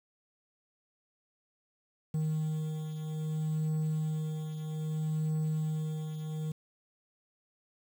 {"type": "beating tone pair", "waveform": "triangle", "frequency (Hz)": [155.56, 156.18], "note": ["D#3", "D#3"], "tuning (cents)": [0, 7], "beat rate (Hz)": 0.62, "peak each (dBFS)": [-29, -37], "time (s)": [2.14, 6.52], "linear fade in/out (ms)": 5, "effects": ["9-bit"]}